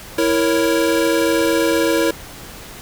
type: chord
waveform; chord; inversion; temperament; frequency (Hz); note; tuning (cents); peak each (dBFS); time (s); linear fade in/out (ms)
square; A# diminished; second; equal; 329.6 / 466.2 / 554.4; E4 / A#4 / C#5; 0 / 0 / 0; -18 / -20 / -21; 0.18-2.11; 5
effects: pink hiss -36 dBFS RMS until 2.81 s